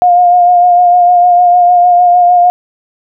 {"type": "tone with vibrato", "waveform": "sine", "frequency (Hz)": 710, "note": "F5", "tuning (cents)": 28, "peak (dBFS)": -3, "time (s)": [0.02, 2.5], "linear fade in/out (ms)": 0, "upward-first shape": "sine", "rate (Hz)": 6.6, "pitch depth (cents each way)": 24, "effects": []}